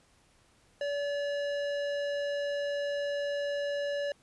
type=tone with hard clipping; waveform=sine; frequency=573 Hz; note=D5; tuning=43 cents flat; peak=-32 dBFS; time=0.81-4.12 s; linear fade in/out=2 ms; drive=14 dB; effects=pink hiss -65 dBFS RMS until 4.22 s + resampled to 24000 Hz